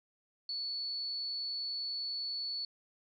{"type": "tone", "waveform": "sine", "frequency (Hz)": 4435, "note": "C#8", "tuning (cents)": 0, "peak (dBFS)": -35, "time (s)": [0.49, 2.65], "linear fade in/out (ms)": 2, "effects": []}